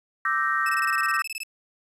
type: chord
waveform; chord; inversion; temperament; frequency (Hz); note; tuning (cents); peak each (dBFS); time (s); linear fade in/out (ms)
sine; E half-diminished seventh; third; equal with one note detuned; 1174.7 / 1318.5 / 1558.1 / 1864.7; D6 / E6 / G6 / Bb6; 0 / 0 / -11 / 0; -27; 0.25-1.22; 2
type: tone bursts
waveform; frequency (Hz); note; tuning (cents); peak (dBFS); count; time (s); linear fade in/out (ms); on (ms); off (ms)
sawtooth; 2611; E7; -17; -27; 15; 0.66-1.434; 2; 32; 21
effects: resampled to 32000 Hz + 9-bit